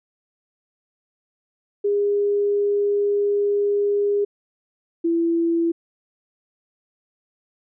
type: tone pair in turn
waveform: sine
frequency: 407.6 / 334.9 Hz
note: G#4 / E4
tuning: -32 / +27 cents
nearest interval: minor third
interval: 341 cents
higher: first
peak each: -17 dBFS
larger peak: neither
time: 1.84-4.25 / 5.04-5.72 s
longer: first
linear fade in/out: 10 ms
effects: none